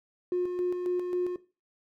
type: tone with tremolo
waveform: triangle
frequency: 358.5 Hz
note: F4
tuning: 45 cents sharp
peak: -21 dBFS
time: 0.32-1.36 s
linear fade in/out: 2 ms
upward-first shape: square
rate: 3.7 Hz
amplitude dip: 50%
effects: noise-tail reverb RT60 0.3 s tail -17 dB re dry + tanh soft clip ceiling -23 dBFS